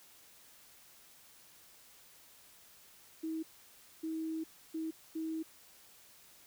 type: tone bursts at uneven times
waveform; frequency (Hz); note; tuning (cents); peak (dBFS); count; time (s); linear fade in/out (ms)
sine; 320.2; D#4; +50; -35; 4; 3.23-3.43 / 4.03-4.44 / 4.74-4.91 / 5.15-5.43; 10
effects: white hiss -60 dBFS RMS until 6.46 s